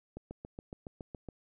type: click train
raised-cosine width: 2 ms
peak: -29 dBFS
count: 9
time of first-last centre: 0.17-1.287 s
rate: 7.16 Hz
effects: none